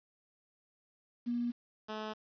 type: tone pair in turn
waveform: sine / 10% pulse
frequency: 240 / 215.6 Hz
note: B3 / A3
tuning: -49 / -35 cents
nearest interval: major second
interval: 186 cents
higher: first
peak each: -31 / -30 dBFS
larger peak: second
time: 1.26-1.52 / 1.88-2.14 s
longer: neither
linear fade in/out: 20 ms
effects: resampled to 11025 Hz + 10-bit